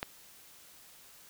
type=click; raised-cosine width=0.3 ms; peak=-16 dBFS; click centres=0.029 s; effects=white hiss -56 dBFS RMS until 1.29 s